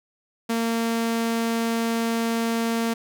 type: tone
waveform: sawtooth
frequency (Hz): 229.3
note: A#3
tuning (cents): -28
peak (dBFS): -18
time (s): 0.49-2.94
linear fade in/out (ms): 10
effects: none